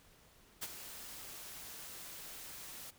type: noise with ADSR envelope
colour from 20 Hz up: white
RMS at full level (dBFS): -39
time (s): 0.61-2.91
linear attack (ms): 19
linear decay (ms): 41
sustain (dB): -10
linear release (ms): 14
effects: pink hiss -64 dBFS RMS until 2.98 s